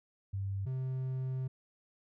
sine / triangle tone pair in turn, 98 / 130.35 Hz, G2 / C3, 0 / -6 cents, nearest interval perfect fourth, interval 494 cents, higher second, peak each -33 / -31 dBFS, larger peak second, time 0.33-0.66 / 0.66-1.48 s, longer second, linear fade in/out 10 ms, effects none

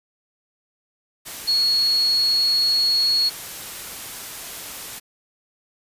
sine tone in noise, 4335 Hz, C#8, 39 cents flat, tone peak -16 dBFS, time 1.47-3.3 s, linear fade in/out 20 ms, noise white, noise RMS -34 dBFS, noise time 1.25-5 s, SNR +15 dB, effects resampled to 32000 Hz

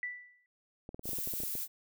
sine tone with exponential decay, 1972 Hz, B6, 3 cents flat, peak -32 dBFS, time 0.03-0.46 s, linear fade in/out 1 ms, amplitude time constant 92 ms
clicks, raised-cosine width 2 ms, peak -30 dBFS, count 12, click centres 0.891 / 0.945 / 0.994 / 1.056 / 1.091 / 1.132 / 1.186 / 1.274 / 1.337 / 1.403 / 1.435 / 1.553 s
violet noise, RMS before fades -37 dBFS, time 1.03-1.68 s, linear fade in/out 50 ms
effects none

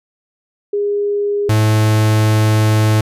sine / 45% pulse tone pair in turn, 408.8 / 108.28 Hz, G#4 / A2, -27 / -27 cents, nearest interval octave + major seventh, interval 2300 cents, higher first, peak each -14 / -10 dBFS, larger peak second, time 0.73-1.49 / 1.49-3.01 s, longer second, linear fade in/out 5 ms, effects resampled to 32000 Hz

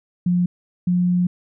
sine tone pair in turn, 177.4 / 178.36 Hz, F3 / F3, +27 / +37 cents, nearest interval unison, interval 10 cents, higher second, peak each -15 dBFS, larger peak neither, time 0.26-0.46 / 0.87-1.27 s, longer second, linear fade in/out 5 ms, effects none

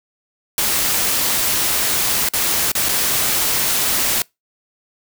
white noise with dropouts, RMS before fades -18 dBFS, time 0.58-4.22 s, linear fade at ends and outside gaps 1 ms, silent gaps 2.288-2.336 / 2.718-2.752 / 2.887-2.891 s, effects noise-tail reverb RT60 0.2 s tail -25 dB re dry

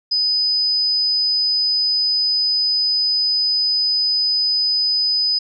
sine tone, 5000 Hz, D#8, 8 cents sharp, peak -15 dBFS, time 0.11-5.39 s, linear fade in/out 10 ms, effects none

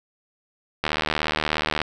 click train, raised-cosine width 0.3 ms, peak -6 dBFS, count 76, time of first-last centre 0.84-1.817 s, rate 76.8 Hz, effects none

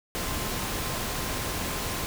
sine tone in noise, 1046.5 Hz, C6, in tune, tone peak -42 dBFS, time 0.15-2.06 s, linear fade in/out 0 ms, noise pink, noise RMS -31 dBFS, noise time 0.15-2.06 s, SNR -14 dB, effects none

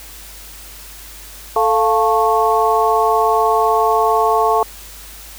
harmonic tone with a mistuned harmonic, 220 Hz, A3, in tune, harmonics 2 / 3 / 4 / 5, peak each -17 / -17 / -17 / -17 dBFS, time 1.56-4.63 s, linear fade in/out 2 ms, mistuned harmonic 3, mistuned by +92 cents, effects added 50 Hz sine -39 dBFS peak until 5.38 s + white hiss -37 dBFS RMS until 5.38 s

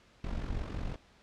brown noise with amplitude modulation, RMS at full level -33 dBFS, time 0.24-0.96 s, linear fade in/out 2 ms, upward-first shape sine, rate 45.9 Hz, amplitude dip 65%, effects pink hiss -62 dBFS RMS until 1.22 s + low-pass 5000 Hz 12 dB/octave

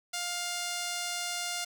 5% pulse tone, 704 Hz, F5, 14 cents sharp, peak -21 dBFS, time 0.13-1.65 s, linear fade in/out 10 ms, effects 10-bit

